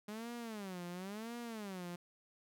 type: tone with vibrato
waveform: sawtooth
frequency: 204.2 Hz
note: G#3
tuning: 29 cents flat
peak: -39 dBFS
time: 0.08-1.96 s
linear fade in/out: 5 ms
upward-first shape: sine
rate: 0.96 Hz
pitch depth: 270 cents each way
effects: none